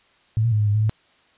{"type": "tone with pitch steps", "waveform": "sine", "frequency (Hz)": [109.9, 116.7, 106.6, 105.2, 102.9, 107.6, 108.5], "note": ["A2", "A#2", "G#2", "G#2", "G#2", "A2", "A2"], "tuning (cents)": [-2, 2, 46, 23, -16, -38, -24], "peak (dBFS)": -16, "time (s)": [0.37, 0.895], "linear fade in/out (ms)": 0, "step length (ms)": 75, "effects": ["white hiss -58 dBFS RMS until 1.37 s", "resampled to 8000 Hz"]}